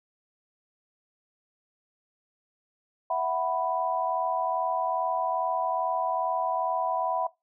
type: chord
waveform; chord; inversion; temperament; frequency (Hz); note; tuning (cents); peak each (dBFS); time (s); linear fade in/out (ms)
sine; E suspended second; none; just; 659.3 / 741.7 / 988.9; E5 / F#5 / B5; 0 / +4 / +2; -29; 3.1-7.27; 5
effects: noise-tail reverb RT60 0.2 s tail -20 dB re dry